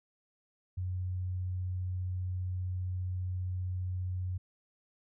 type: tone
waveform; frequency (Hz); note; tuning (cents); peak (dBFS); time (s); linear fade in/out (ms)
sine; 91.5; F#2; -19; -32; 0.77-4.38; 10
effects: none